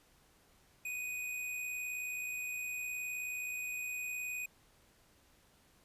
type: tone with amplitude modulation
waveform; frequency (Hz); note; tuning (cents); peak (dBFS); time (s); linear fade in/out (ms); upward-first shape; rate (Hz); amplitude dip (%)
square; 2489; D#7; 0; -37; 0.85-4.46; 5; sine; 59.2; 30
effects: pink hiss -67 dBFS RMS until 5.84 s + resampled to 32000 Hz